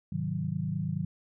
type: chord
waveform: sine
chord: Ab dominant seventh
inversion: none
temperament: equal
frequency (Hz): 103.83 / 130.81 / 155.56 / 185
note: Ab2 / C3 / Eb3 / Gb3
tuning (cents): 0 / 0 / 0 / 0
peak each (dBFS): -37 / -38 / -32 / -34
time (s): 0.12-1.05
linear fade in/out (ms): 5
effects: none